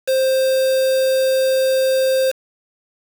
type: tone with quantisation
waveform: triangle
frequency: 526 Hz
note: C5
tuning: 9 cents sharp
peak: -12 dBFS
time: 0.07-2.32 s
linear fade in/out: 20 ms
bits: 4
effects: none